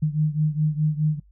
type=beating tone pair; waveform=sine; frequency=151.5 / 156.3 Hz; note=D#3 / D#3; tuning=-46 / +8 cents; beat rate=4.8 Hz; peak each=-21 / -24 dBFS; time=0.02-1.2 s; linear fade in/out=10 ms; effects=noise-tail reverb RT60 0.1 s tail -24 dB re dry + added 50 Hz sine -51 dBFS peak until 1.31 s